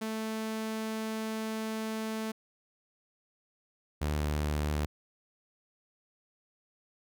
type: tone pair in turn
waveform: sawtooth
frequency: 220 / 74.7 Hz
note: A3 / D2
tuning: 0 / +30 cents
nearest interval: octave + perfect fifth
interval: 1870 cents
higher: first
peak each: -29 / -25 dBFS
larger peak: second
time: 0.01-2.32 / 4.01-4.86 s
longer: first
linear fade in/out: 10 ms
effects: none